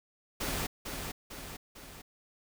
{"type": "noise with echo", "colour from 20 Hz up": "pink", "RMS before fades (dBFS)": -34, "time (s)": [0.4, 0.67], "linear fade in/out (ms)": 10, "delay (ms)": 450, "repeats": 3, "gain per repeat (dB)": -5, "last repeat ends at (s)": 2.02, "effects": []}